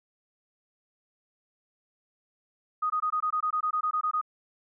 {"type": "tone bursts", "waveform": "sine", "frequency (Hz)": 1244.5, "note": "D#6", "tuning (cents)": 0, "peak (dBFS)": -24, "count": 14, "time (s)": [2.82, 4.214], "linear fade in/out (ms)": 10, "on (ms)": 81, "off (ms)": 20, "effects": []}